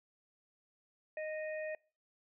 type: harmonic tone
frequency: 620 Hz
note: D#5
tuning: 6 cents flat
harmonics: 1 / 3 / 4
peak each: -38 / -46 / -50 dBFS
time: 1.17-1.75 s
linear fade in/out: 2 ms
effects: noise-tail reverb RT60 0.4 s tail -26 dB re dry